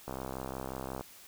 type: click train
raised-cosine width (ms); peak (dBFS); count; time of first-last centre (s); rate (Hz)
1; -24; 62; 0.08-1.01; 65.6
effects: white hiss -54 dBFS RMS until 1.27 s